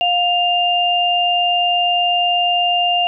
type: tone pair together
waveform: sine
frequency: 708.3 / 2800 Hz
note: F5 / F7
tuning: +24 / +4 cents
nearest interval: 2 octaves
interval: 2380 cents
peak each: -16 dBFS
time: 0.01-3.07 s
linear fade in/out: 0 ms
effects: none